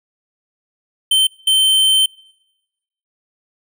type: tone bursts at uneven times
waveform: square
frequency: 3099 Hz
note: G7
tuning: 21 cents flat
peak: -11 dBFS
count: 2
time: 1.11-1.27 / 1.47-2.06 s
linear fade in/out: 5 ms
effects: noise-tail reverb RT60 1.0 s tail -25 dB re dry